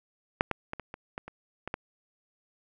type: clicks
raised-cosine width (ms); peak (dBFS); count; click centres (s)
0.5; -7 / -13 / -19 / -23 / -24 / -20 / -27 / -20 / -16; 9; 0.409 / 0.513 / 0.734 / 0.797 / 0.941 / 1.179 / 1.28 / 1.676 / 1.741
effects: none